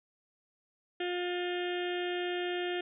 harmonic tone, 355.3 Hz, F4, 30 cents sharp, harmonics 1 / 2 / 4 / 5 / 6 / 7 / 8 / 9 / 10, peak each -33 / -40 / -45 / -42 / -48 / -47 / -45 / -44 / -51 dBFS, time 1-2.81 s, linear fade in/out 5 ms, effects none

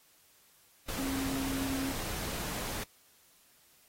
sine tone in noise, 269 Hz, C4, 48 cents sharp, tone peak -33 dBFS, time 0.98-1.92 s, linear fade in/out 10 ms, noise pink, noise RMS -38 dBFS, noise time 0.88-2.84 s, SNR +2 dB, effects white hiss -64 dBFS RMS until 3.88 s + AAC 48 kbps

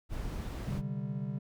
brown noise, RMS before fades -37 dBFS, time 0.09-0.82 s, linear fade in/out 50 ms
triangle chord, C suspended second, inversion none, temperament equal, 130.81 / 146.83 / 196 Hz, C3 / D3 / G3, 0 / 0 / 0 cents, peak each -36 dBFS, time 0.67-1.39 s, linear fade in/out 10 ms
effects none

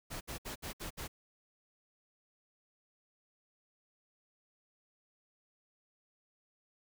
pink noise bursts, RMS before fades -42 dBFS, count 6, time 0.1-1.08 s, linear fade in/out 20 ms, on 110 ms, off 64 ms, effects none

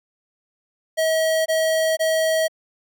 square tone bursts, 640 Hz, D#5, 49 cents sharp, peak -18 dBFS, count 3, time 0.97-2.482 s, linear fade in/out 20 ms, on 490 ms, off 21 ms, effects none

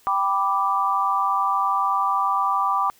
sine chord, G major, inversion none, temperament equal, 784 / 987.8 / 1174.7 Hz, G5 / B5 / D6, 0 / 0 / 0 cents, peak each -25 / -24 / -21 dBFS, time 0.07-2.9 s, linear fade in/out 0 ms, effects white hiss -56 dBFS RMS until 2.99 s

